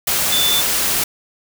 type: tone in noise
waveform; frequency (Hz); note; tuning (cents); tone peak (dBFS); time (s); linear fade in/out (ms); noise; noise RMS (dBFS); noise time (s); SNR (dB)
sine; 3520; A7; 0; -16; 0.32-0.61; 5; white; -18; 0.07-1.04; -1
effects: none